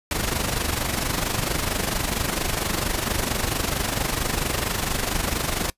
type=noise with amplitude modulation; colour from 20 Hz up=pink; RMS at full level=-22 dBFS; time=0.11-5.7 s; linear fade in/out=2 ms; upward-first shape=sine; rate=24.4 Hz; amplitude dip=65%; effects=noise-tail reverb RT60 0.1 s tail -22 dB re dry + resampled to 32000 Hz